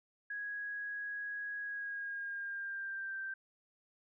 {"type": "tone with pitch glide", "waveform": "sine", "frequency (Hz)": [1659, 1565.9], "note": ["G#6", "G6"], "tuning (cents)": [-2, -2], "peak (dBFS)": -38, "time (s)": [0.3, 3.34], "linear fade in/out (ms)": 5, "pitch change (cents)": -100, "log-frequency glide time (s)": [1.61, 3.2], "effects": []}